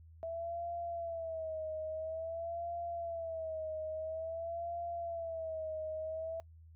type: tone with vibrato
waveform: sine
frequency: 656 Hz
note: E5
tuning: 9 cents flat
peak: -37 dBFS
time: 0.23-6.4 s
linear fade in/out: 0 ms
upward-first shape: sine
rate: 0.49 Hz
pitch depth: 80 cents each way
effects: noise-tail reverb RT60 0.1 s tail -25 dB re dry + added 81 Hz sine -54 dBFS peak until 6.75 s